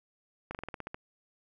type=slowing click train; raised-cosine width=0.5 ms; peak=-23 dBFS; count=9; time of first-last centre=0.51-0.945 s; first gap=38 ms; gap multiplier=1.1; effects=none